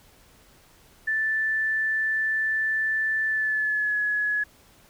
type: tone with pitch glide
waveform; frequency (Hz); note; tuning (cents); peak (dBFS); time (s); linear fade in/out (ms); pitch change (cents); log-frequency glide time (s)
sine; 1760 to 1691.2; A6 to G#6; 0 to +31; -22; 1.07-4.44; 10; -69; 3.27-3.98
effects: pink hiss -56 dBFS RMS until 4.89 s